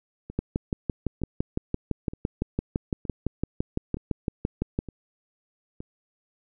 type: two click trains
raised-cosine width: 3 ms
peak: -24 / -12 dBFS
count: 7 / 27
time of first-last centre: 0.3-5.805 / 0.39-4.789 s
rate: 1.09 / 5.91 Hz
effects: none